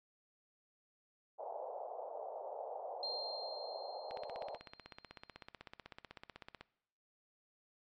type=band-pass noise; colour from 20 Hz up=white; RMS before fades=-45 dBFS; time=1.38-4.58 s; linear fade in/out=20 ms; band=490 to 810 Hz; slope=48 dB/octave
type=tone with exponential decay; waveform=sine; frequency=4186 Hz; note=C8; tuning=in tune; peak=-37 dBFS; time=3.03-5.47 s; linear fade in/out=2 ms; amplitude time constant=530 ms
type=click train; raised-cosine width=0.3 ms; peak=-32 dBFS; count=41; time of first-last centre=4.11-6.61 s; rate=16 Hz
effects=noise-tail reverb RT60 0.8 s tail -21 dB re dry + MP3 48 kbps

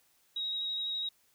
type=tone with vibrato; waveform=sine; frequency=3805 Hz; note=A#7; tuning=35 cents sharp; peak=-32 dBFS; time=0.36-1.09 s; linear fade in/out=5 ms; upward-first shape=square; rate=12 Hz; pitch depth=9 cents each way; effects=white hiss -69 dBFS RMS until 1.34 s

